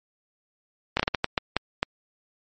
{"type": "slowing click train", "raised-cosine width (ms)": 0.3, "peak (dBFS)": -5, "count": 9, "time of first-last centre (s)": [0.97, 1.83], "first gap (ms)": 25, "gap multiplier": 1.4, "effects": ["MP3 32 kbps"]}